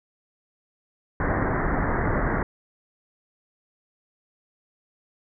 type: low-pass noise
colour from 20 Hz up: pink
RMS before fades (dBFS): -24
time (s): 1.2-2.43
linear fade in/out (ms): 2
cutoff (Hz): 2000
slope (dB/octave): 96
effects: none